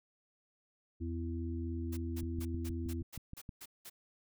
harmonic tone, 83.7 Hz, E2, 27 cents sharp, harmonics 1 / 3 / 4, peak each -37 / -42 / -43 dBFS, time 1-3.03 s, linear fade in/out 20 ms
white noise bursts, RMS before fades -49 dBFS, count 9, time 1.92-3.899 s, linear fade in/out 10 ms, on 51 ms, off 190 ms
click train, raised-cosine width 5 ms, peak -32 dBFS, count 9, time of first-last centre 2.23-3.492 s, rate 6.34 Hz
effects none

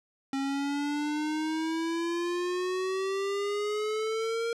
square exponential sweep, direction up, 270.2 to 466.2 Hz, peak -29 dBFS, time 0.33-4.53 s, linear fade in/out 2 ms, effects low-pass 7000 Hz 12 dB/octave

